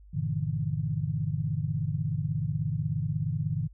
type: chord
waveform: sine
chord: E half-diminished seventh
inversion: first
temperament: just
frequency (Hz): 98.89 / 118.67 / 148.33 / 164.81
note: G2 / Bb2 / D3 / E3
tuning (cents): +16 / +31 / +18 / 0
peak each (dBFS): -34 / -33 / -30 / -34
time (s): 0.13-3.68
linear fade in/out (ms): 20
effects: added 50 Hz sine -49 dBFS peak until 3.73 s